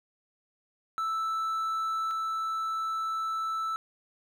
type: tone pair in turn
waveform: triangle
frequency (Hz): 1318.5 / 1318.5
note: E6 / E6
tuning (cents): 0 / 0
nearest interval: unison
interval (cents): 0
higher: neither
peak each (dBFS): -26 / -27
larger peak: first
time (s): 0.98-2.11 / 2.11-3.76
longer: second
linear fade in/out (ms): 0
effects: none